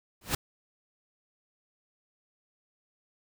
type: noise with exponential growth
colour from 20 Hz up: pink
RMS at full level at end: -23 dBFS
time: 0.21-0.35 s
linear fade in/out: 5 ms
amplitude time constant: 29 ms
effects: none